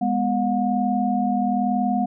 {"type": "tone cluster", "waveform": "sine", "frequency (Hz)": [205.5, 246.5, 721], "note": ["G#3", "B3", "F#5"], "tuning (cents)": [-18, -3, -45], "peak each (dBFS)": -23, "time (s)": [0.01, 2.06], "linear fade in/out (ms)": 10, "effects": []}